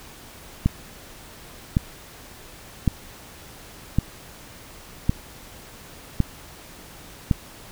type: click train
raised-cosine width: 5 ms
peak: -5 dBFS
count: 7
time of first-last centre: 0.66-7.312 s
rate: 0.902 Hz
effects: pink hiss -44 dBFS RMS until 7.71 s